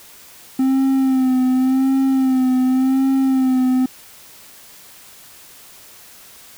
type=tone with vibrato; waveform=triangle; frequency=261.6 Hz; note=C4; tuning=in tune; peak=-11 dBFS; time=0.59-3.86 s; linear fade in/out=5 ms; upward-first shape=sine; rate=0.89 Hz; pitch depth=41 cents each way; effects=white hiss -43 dBFS RMS until 6.57 s